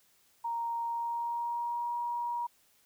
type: tone with pitch glide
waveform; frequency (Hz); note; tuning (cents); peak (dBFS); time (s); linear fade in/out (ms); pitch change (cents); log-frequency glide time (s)
sine; 932.3 to 953; A#5 to A#5; 0 to +38; -31; 0.44-2.47; 10; +38; 0.85-1.93
effects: white hiss -67 dBFS RMS until 2.85 s